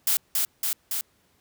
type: noise with echo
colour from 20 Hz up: blue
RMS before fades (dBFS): -22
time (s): 0.07-0.17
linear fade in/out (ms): 2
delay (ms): 280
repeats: 3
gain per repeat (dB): -2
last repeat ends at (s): 1.01
effects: pink hiss -65 dBFS RMS until 1.4 s + high-pass 60 Hz 12 dB/octave

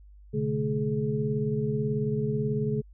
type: tone cluster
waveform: sine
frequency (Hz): 124.9 / 143.2 / 216.3 / 423.4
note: B2 / D3 / A3 / G#4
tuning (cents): +20 / -43 / -29 / +33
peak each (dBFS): -33 / -29 / -31 / -30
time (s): 0.33-2.82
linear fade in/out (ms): 20
effects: added 50 Hz sine -48 dBFS peak until 2.93 s

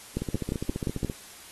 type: two click trains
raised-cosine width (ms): 3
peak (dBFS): -14 / -17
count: 6 / 14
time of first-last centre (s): 0.17-1.047 / 0.22-1.098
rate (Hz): 5.7 / 14.8
effects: white hiss -47 dBFS RMS until 1.51 s + AAC 32 kbps

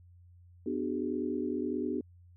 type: chord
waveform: sine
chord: G# half-diminished seventh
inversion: first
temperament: just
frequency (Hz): 249.2 / 299 / 373.8 / 415.3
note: B3 / D4 / F#4 / G#4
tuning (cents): +16 / +31 / +18 / 0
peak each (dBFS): -35 / -35 / -36 / -39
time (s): 0.66-2.01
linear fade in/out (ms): 5
effects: added 88 Hz sine -54 dBFS peak until 2.36 s

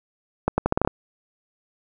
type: accelerating click train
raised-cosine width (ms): 1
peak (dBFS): -5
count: 8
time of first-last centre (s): 0.48-0.875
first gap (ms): 100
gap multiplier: 0.8
effects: none

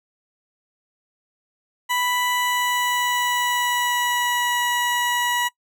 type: tone with pitch glide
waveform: 20% pulse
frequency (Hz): 987.8 to 969.7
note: B5 to B5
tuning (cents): 0 to -32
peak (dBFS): -15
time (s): 1.89-5.49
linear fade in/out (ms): 20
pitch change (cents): -32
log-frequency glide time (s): 2.33-4.64
effects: noise-tail reverb RT60 0.1 s tail -22 dB re dry

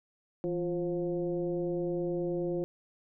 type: tone with frequency modulation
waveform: sine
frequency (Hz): 349.2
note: F4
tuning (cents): 0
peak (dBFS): -29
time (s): 0.44-2.64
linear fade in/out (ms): 0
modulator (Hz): 182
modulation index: 0.97
effects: none

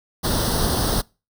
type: noise with comb filter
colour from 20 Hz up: pink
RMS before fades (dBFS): -21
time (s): 0.23-1.02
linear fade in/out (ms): 20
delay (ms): 0.21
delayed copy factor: +0.85
effects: noise-tail reverb RT60 0.3 s tail -25 dB re dry

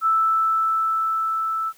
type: tone with level ramp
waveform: sine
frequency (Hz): 1318.5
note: E6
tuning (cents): 0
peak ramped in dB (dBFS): -15 to -22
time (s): 0.01-1.73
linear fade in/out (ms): 50
effects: white hiss -54 dBFS RMS until 1.77 s

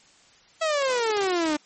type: exponential sweep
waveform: sawtooth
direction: down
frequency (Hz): 659.3 to 293.3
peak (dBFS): -18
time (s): 0.61-1.57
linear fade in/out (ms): 10
effects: white hiss -56 dBFS RMS until 1.65 s + MP3 32 kbps

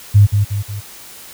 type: tone with echo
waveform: sine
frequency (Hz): 102.3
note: G#2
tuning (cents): -26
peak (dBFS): -4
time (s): 0.14-0.27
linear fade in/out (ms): 20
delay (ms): 180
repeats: 3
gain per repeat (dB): -6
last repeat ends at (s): 0.81
effects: white hiss -37 dBFS RMS until 1.33 s

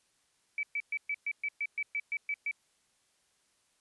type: tone bursts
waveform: sine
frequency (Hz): 2300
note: D7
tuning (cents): -37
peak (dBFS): -30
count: 12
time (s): 0.58-2.512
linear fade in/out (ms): 2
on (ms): 51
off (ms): 120
effects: white hiss -72 dBFS RMS until 3.8 s + resampled to 24000 Hz

